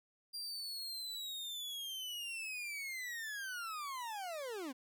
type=linear sweep; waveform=40% pulse; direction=down; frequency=4790 to 242.6 Hz; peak=-40 dBFS; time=0.33-4.73 s; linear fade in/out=20 ms; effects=none